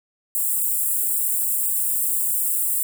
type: high-pass noise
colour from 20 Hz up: white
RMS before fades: -22 dBFS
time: 0.35-2.83 s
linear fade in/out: 0 ms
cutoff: 7600 Hz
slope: 96 dB/octave
effects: none